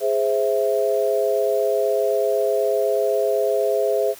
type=chord; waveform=sine; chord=Ab augmented; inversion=none; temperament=equal; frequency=415.3 / 523.3 / 659.3 Hz; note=Ab4 / C5 / E5; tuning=0 / 0 / 0 cents; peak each=-21 / -22 / -22 dBFS; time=0-4.15 s; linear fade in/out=50 ms; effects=white hiss -43 dBFS RMS until 4.19 s